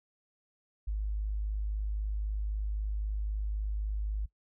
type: tone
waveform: sine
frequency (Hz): 51.91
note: G#1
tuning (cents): 0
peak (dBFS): -30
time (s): 0.87-4.26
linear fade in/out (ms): 10
effects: noise-tail reverb RT60 0.1 s tail -19 dB re dry